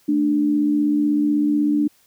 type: tone pair together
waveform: sine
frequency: 219 / 295.1 Hz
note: A3 / D4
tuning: -8 / +8 cents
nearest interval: perfect fourth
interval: 516 cents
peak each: -24 / -16 dBFS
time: 0.08-1.88 s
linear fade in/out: 10 ms
effects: white hiss -58 dBFS RMS until 2.06 s